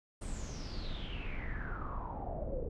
brown noise with low-pass filter sweep, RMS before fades -39 dBFS, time 0.21-2.69 s, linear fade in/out 10 ms, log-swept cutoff 8800 to 450 Hz, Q 9.1, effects none

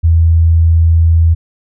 sine tone, 82.41 Hz, E2, in tune, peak -5 dBFS, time 0.03-1.35 s, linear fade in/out 20 ms, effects none

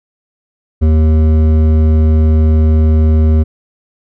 sine tone with hard clipping, 78.3 Hz, D#2, 11 cents sharp, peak -8 dBFS, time 0.81-3.44 s, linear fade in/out 20 ms, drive 11 dB, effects none

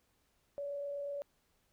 sine tone with frequency modulation, 569 Hz, C#5, 45 cents sharp, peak -37 dBFS, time 0.58-1.22 s, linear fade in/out 0 ms, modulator 28.4 Hz, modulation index 0.23, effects pink hiss -75 dBFS RMS until 1.72 s

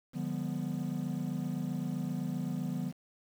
triangle chord, D diminished seventh, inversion none, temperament equal with one note detuned, 146.83 / 174.61 / 202.3 / 246.9 Hz, D3 / F3 / Ab3 / Cb4, 0 / 0 / -45 / 0 cents, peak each -36 / -34 / -38 / -35 dBFS, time 0.13-2.93 s, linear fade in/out 50 ms, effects tanh soft clip ceiling -23 dBFS + 9-bit

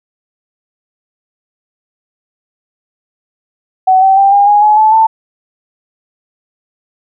sine tone with pitch steps, 752 / 770 / 788.5 / 807.4 / 826.7 / 846.5 / 866.8 / 887.6 Hz, F#5 / G5 / G5 / G#5 / G#5 / G#5 / A5 / A5, +28 / -31 / +10 / -49 / -8 / +33 / -26 / +15 cents, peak -4 dBFS, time 3.87-5.07 s, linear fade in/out 10 ms, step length 150 ms, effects none

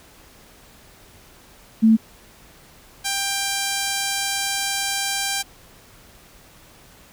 sine / 5% pulse tone pair in turn, 222 / 791.1 Hz, A3 / G5, +16 / +16 cents, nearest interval octave + minor seventh, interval 2200 cents, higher second, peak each -10 dBFS, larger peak neither, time 1.82-1.97 / 3.04-5.43 s, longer second, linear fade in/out 20 ms, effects pink hiss -49 dBFS RMS until 7.12 s

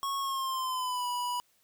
square tone with pitch glide, 1100 to 980 Hz, C#6 to B5, -14 to -14 cents, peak -31 dBFS, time 0.03-1.4 s, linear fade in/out 0 ms, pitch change -200 cents, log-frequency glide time 0.19-1.07 s, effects white hiss -69 dBFS RMS until 1.63 s

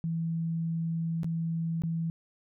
sine tone with dropouts, 164.81 Hz, E3, in tune, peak -28 dBFS, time 0.04-2.1 s, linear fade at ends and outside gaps 0 ms, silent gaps 1.233-1.244 / 1.82-1.836 s, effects none

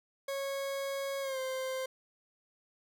40% pulse tone with pitch glide, 550 to 522.4 Hz, C#5 to C5, -14 to -3 cents, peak -33 dBFS, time 0.28-1.86 s, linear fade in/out 5 ms, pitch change -89 cents, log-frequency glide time 1.21-1.39 s, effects none

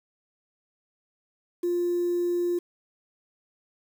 triangle tone, 350 Hz, F4, 4 cents sharp, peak -19 dBFS, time 1.63-2.59 s, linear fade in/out 10 ms, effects tanh soft clip ceiling -21 dBFS + 8-bit

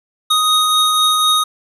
square tone pair together, 1249 / 3743 Hz, D#6 / A#7, +6 / +6 cents, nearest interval octave + perfect fifth, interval 1900 cents, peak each -15 dBFS, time 0.3-1.44 s, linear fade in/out 10 ms, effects resampled to 32000 Hz + 8-bit

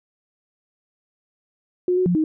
sine tone with pitch steps, 360.4 / 367.8 / 176.7 / 313 Hz, F#4 / F#4 / F3 / D#4, -45 / -10 / +21 / +10 cents, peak -16 dBFS, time 1.88-2.24 s, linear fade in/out 2 ms, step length 90 ms, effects none

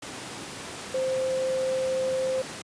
sine tone in noise, 522 Hz, C5, 4 cents flat, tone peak -24 dBFS, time 0.94-2.42 s, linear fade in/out 5 ms, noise pink, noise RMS -37 dBFS, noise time 0.02-2.62 s, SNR +10 dB, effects high-pass 150 Hz 12 dB/octave + resampled to 22050 Hz

